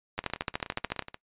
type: two click trains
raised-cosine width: 0.3 ms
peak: -12 / -23 dBFS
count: 12 / 17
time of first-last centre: 0.19-0.993 / 0.18-1.144 s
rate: 13.7 / 16.6 Hz
effects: noise-tail reverb RT60 0.1 s tail -20 dB re dry + resampled to 8000 Hz